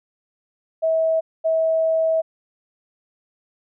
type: tone pair in turn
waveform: sine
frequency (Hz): 646 / 646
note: E5 / E5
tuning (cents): -35 / -35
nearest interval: unison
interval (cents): 0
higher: neither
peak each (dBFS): -16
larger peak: neither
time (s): 0.82-1.21 / 1.44-2.22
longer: second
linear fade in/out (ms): 20
effects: none